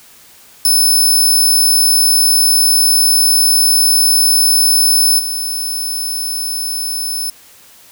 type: tone with level steps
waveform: 15% pulse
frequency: 5260 Hz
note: E8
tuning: 5 cents flat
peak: -3 / -12 dBFS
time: 0.65-7.3 s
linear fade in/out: 2 ms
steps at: 5.18 s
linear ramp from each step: 20 ms
effects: white hiss -43 dBFS RMS until 7.91 s